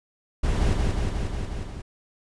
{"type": "noise with echo", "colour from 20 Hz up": "brown", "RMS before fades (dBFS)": -23, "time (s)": [0.43, 0.74], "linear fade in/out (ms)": 10, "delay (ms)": 180, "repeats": 6, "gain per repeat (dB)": -2, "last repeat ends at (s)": 1.82, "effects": ["resampled to 22050 Hz"]}